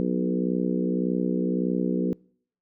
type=harmonic tone with a mistuned harmonic; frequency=61.74 Hz; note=B1; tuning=in tune; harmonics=3 / 4 / 5 / 6 / 7 / 8; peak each=-26 / -28 / -30 / -32 / -33 / -34 dBFS; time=0-2.13 s; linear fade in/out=0 ms; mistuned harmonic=3; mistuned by=-16 cents; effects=noise-tail reverb RT60 0.6 s tail -26 dB re dry